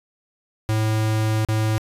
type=tone with dropouts; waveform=square; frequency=109.2 Hz; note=A2; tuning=13 cents flat; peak=-19 dBFS; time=0.69-1.78 s; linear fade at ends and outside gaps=0 ms; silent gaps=1.449-1.487 s; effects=resampled to 32000 Hz